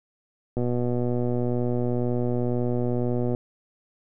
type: click train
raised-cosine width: 2 ms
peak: -14 dBFS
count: 340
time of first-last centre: 0.57-3.349 s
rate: 122 Hz
effects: none